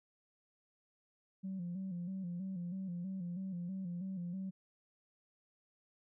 sine tone with vibrato, 182.5 Hz, F#3, 24 cents flat, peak -37 dBFS, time 1.43-4.51 s, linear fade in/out 20 ms, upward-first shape square, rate 3.1 Hz, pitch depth 77 cents each way, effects tanh soft clip ceiling -35 dBFS

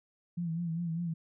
sine tone with vibrato, 168 Hz, E3, 33 cents sharp, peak -31 dBFS, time 0.37-1.14 s, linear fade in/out 10 ms, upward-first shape sine, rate 5 Hz, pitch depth 66 cents each way, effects none

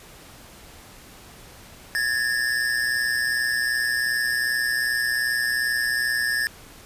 square tone pair together, 1674.4 / 1797 Hz, G#6 / A6, +14 / +36 cents, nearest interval minor second, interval 122 cents, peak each -25 dBFS, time 1.95-6.47 s, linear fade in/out 0 ms, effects pink hiss -46 dBFS RMS until 6.85 s + resampled to 32000 Hz

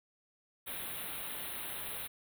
white band-stop noise, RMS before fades -41 dBFS, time 0.66-2.08 s, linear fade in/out 20 ms, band 4000 to 9200 Hz, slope 96 dB/octave, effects none

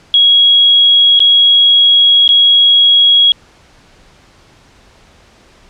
sine tone with dropouts, 3313 Hz, G#7, 5 cents flat, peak -4 dBFS, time 0.14-3.32 s, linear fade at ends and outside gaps 1 ms, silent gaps 1.192-1.203 / 2.278-2.29 s, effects pink hiss -45 dBFS RMS until 5.69 s + low-pass 6000 Hz 12 dB/octave

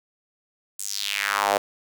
sawtooth tone with high-pass filter sweep, 100.8 Hz, G2, 49 cents sharp, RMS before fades -25 dBFS, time 0.79-1.58 s, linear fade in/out 5 ms, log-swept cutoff 8500 to 560 Hz, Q 2.8, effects none

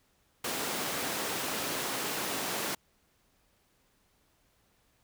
pink high-pass noise, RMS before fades -34 dBFS, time 0.44-2.75 s, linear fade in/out 5 ms, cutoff 250 Hz, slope 12 dB/octave, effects pink hiss -70 dBFS RMS until 5.03 s

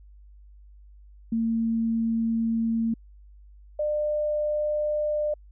sine tone pair in turn, 227.2 / 599.8 Hz, A#3 / D5, -44 / +36 cents, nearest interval octave + perfect fourth, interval 1680 cents, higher second, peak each -22 / -23 dBFS, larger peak first, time 1.32-2.94 / 3.79-5.34 s, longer first, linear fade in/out 5 ms, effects added 50 Hz sine -47 dBFS peak until 5.51 s

